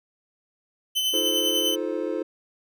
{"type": "tone with tremolo", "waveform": "40% pulse", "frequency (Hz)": 3041, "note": "F#7", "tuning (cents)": 47, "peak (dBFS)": -20, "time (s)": [0.95, 1.76], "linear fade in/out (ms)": 20, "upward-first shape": "sine", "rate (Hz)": 10, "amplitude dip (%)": 35}
{"type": "chord", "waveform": "triangle", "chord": "F dominant seventh", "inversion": "third", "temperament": "just", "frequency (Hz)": [314.3, 349.2, 436.5, 523.8], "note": ["Eb4", "F4", "A4", "C5"], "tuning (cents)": [18, 0, -14, 2], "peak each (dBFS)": -29, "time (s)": [1.13, 2.23], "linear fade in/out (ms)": 10}
{"effects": []}